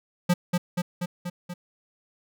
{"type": "tone with echo", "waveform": "square", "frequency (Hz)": 176.9, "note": "F3", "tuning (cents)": 23, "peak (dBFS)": -18, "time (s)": [0.29, 0.34], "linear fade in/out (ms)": 10, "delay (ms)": 240, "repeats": 5, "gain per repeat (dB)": -3, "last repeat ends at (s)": 1.54, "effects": []}